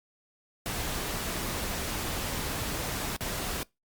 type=noise with dropouts; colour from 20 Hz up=pink; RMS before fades=-33 dBFS; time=0.66-3.63 s; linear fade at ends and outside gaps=0 ms; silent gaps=3.164-3.208 s; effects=noise-tail reverb RT60 0.2 s tail -24 dB re dry + Opus 48 kbps